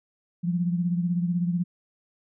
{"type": "beating tone pair", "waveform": "sine", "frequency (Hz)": [173.5, 189.5], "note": ["F3", "F#3"], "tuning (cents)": [-11, 42], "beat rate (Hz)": 16, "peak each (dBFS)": [-23, -31], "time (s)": [0.43, 1.64], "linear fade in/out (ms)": 20, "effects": []}